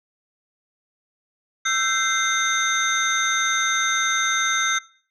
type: tone cluster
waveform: sine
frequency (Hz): 1331 / 1553 / 2082 / 3663 / 6260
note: E6 / G6 / C7 / A#7 / G8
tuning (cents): +16 / -17 / -9 / -31 / -3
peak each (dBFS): -25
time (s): 1.65-4.79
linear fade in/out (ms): 10
effects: noise-tail reverb RT60 0.5 s tail -21 dB re dry + tanh soft clip ceiling -11 dBFS